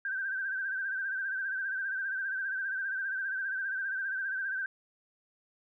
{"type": "tone with vibrato", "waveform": "sine", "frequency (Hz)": 1563, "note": "G6", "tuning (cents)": -6, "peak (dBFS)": -31, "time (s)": [0.05, 4.66], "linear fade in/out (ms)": 2, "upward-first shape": "sine", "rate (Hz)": 15, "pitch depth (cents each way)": 61, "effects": []}